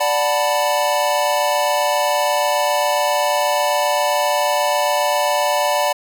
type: chord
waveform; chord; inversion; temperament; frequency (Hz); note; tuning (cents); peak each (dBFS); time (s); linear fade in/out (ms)
square; B minor seventh; first; equal; 587.3 / 740 / 880 / 987.8; D5 / F#5 / A5 / B5; 0 / 0 / 0 / 0; -20 / -23 / -23 / -23; 0-5.93; 10
effects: none